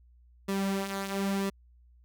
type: tone with flanger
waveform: sawtooth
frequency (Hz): 196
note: G3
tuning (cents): 0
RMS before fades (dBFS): -31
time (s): 0.48-1.5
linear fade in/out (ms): 10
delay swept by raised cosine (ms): 1.3 to 5.5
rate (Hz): 1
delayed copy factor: -0.55
effects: added 60 Hz sine -56 dBFS peak until 2.04 s